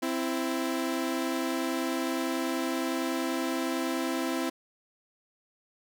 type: tone pair together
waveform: sawtooth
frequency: 261.6 / 332.3 Hz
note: C4 / E4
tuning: 0 / +14 cents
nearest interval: major third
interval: 414 cents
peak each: -27 dBFS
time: 0.02-4.5 s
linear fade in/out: 10 ms
effects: none